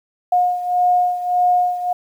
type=beating tone pair; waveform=sine; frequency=718 / 719.7 Hz; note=F5 / F#5; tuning=+48 / -48 cents; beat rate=1.7 Hz; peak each=-15 / -20 dBFS; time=0.32-1.93 s; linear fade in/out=5 ms; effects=8-bit

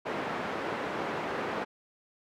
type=band-pass noise; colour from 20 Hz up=pink; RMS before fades=-34 dBFS; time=0.05-1.65 s; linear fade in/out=20 ms; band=280 to 1700 Hz; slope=12 dB/octave; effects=none

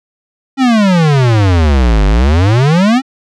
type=exponential two-way sweep; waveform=square; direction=down then up; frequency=275.6 to 47.83 to 275.6 Hz; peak=-7 dBFS; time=0.57-3.02 s; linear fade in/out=50 ms; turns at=2.06 s; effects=low-pass 5000 Hz 12 dB/octave

